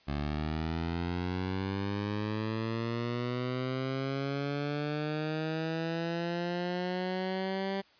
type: linear sweep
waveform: 15% pulse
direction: up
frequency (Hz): 70.9 to 196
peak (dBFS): -25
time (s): 0.07-7.82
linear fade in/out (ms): 20
effects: white hiss -62 dBFS RMS until 7.99 s + resampled to 11025 Hz

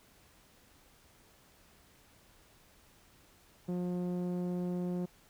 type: tone with low-pass filter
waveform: sawtooth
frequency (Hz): 178.4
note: F3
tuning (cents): +37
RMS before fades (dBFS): -35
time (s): 3.68-5.06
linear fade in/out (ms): 10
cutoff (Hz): 460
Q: 0.79
effects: pink hiss -63 dBFS RMS until 5.29 s

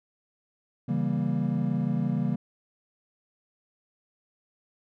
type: chord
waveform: triangle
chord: C# diminished seventh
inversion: none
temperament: equal with one note detuned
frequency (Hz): 138.59 / 164.81 / 196 / 235.4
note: C#3 / E3 / G3 / Bb3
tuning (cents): 0 / 0 / 0 / +17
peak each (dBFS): -28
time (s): 0.88-2.36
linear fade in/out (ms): 10
effects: none

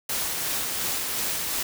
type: noise with tremolo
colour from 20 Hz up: white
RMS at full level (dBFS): -27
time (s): 0.09-1.63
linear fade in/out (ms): 5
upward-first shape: sine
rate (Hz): 2.8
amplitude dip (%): 25
effects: none

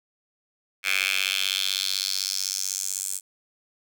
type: tone with high-pass filter sweep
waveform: 10% pulse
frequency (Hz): 95.9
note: G2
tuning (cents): -37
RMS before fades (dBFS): -27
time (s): 0.83-3.21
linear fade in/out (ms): 50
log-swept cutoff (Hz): 2200 to 8200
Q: 3.1
effects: none

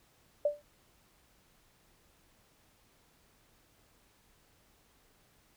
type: tone with exponential decay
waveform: sine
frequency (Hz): 587.3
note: D5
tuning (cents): 0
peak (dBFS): -22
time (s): 0.45-0.62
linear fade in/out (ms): 5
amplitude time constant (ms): 35
effects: pink hiss -67 dBFS RMS until 5.56 s

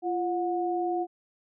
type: tone pair together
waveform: sine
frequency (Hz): 345 / 726.8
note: F4 / F#5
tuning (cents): -21 / -31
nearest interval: octave + minor second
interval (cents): 1290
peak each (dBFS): -28 / -29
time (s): 0.02-1.07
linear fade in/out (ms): 50
effects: none

